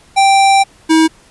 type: tone pair in turn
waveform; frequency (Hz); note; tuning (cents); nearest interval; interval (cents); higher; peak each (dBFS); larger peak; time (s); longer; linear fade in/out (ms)
square; 784 / 320.1; G5 / D#4; 0 / +49; octave + major third; 1551; first; -7; neither; 0.16-0.64 / 0.89-1.08; first; 20
effects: pink hiss -46 dBFS RMS until 1.3 s + resampled to 24000 Hz